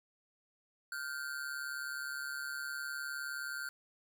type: ring-modulated tone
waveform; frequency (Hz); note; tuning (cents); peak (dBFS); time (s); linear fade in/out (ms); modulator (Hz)
square; 1480; F#6; 0; -36; 0.92-3.69; 0; 69.7
effects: none